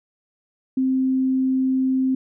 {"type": "tone", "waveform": "sine", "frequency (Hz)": 261.6, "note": "C4", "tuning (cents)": 0, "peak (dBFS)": -17, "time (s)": [0.77, 2.15], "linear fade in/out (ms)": 5, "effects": []}